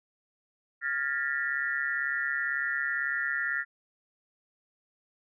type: tone cluster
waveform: sine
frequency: 1404 / 1652 / 1794 / 1932 Hz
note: F6 / G#6 / A6 / B6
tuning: +9 / -10 / +33 / -39 cents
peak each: -33 / -37 / -31 / -34 dBFS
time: 0.81-3.65 s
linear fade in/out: 50 ms
effects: none